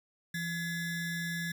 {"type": "ring-modulated tone", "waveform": "square", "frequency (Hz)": 932.3, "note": "A#5", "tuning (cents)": 0, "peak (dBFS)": -31, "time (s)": [0.34, 1.52], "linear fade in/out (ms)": 5, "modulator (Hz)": 763, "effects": []}